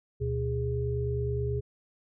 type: tone cluster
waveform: sine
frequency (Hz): 73.7 / 123.1 / 411.6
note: D2 / B2 / G#4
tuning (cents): +7 / -5 / -16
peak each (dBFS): -33 / -30 / -32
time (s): 0.2-1.61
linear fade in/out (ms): 20
effects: none